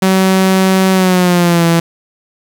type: tone with pitch glide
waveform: sawtooth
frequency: 189.3 to 167.68 Hz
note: F#3 to E3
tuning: +40 to +30 cents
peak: -4 dBFS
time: 0.02-1.8 s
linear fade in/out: 5 ms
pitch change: -210 cents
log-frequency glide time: 0.92-1.66 s
effects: 7-bit